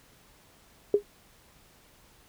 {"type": "tone with exponential decay", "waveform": "sine", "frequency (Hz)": 409.8, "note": "G#4", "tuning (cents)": -23, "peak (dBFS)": -14, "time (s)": [0.94, 1.03], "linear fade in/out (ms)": 2, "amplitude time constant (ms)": 19, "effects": ["pink hiss -59 dBFS RMS until 2.28 s"]}